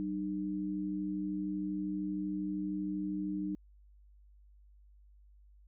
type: tone pair together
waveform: sine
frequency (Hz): 190.79 / 303.6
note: G3 / D#4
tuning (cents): -47 / -42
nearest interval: minor sixth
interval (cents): 805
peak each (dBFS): -37 / -35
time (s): 0-3.55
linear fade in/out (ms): 0
effects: added 50 Hz sine -57 dBFS peak until 5.67 s